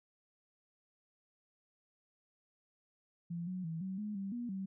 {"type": "tone with pitch steps", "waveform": "sine", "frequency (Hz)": [170.7, 183.8, 162.8, 189.4, 210.2, 195.6, 240.2, 192.1], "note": ["F3", "F#3", "E3", "F#3", "G#3", "G3", "B3", "G3"], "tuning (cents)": [-39, -11, -21, 41, 21, -4, -48, -35], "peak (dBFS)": -37, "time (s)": [3.3, 4.66], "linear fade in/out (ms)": 10, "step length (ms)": 170, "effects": []}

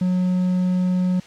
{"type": "tone", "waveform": "triangle", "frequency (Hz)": 182.3, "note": "F#3", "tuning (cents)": -25, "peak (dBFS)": -15, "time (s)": [0.01, 1.2], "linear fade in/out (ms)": 5, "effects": ["white hiss -45 dBFS RMS until 1.26 s", "low-pass 5000 Hz 12 dB/octave"]}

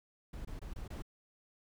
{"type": "noise bursts", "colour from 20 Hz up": "brown", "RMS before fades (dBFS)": -43, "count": 5, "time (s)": [0.33, 1.022], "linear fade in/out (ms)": 5, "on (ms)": 120, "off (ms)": 23, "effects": []}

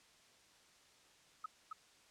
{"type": "tone with echo", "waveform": "sine", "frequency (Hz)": 1279, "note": "D#6", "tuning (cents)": 47, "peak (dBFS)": -39, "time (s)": [1.44, 1.46], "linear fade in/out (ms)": 5, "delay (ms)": 270, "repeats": 1, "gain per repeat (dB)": -3, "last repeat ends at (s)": 1.73, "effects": ["white hiss -66 dBFS RMS until 2.1 s", "low-pass 7000 Hz 12 dB/octave"]}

